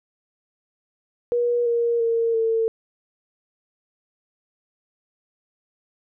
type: tone with pitch steps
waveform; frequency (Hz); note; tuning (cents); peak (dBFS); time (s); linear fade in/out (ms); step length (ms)
sine; 480.1 / 469.9 / 460 / 450.3; B4 / A#4 / A#4 / A4; -49 / +14 / -23 / +40; -18; 1.32-2.68; 0; 340
effects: none